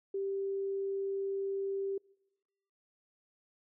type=tone; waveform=sine; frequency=392 Hz; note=G4; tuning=in tune; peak=-32 dBFS; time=0.14-1.98 s; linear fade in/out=5 ms; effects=noise-tail reverb RT60 1.0 s tail -26 dB re dry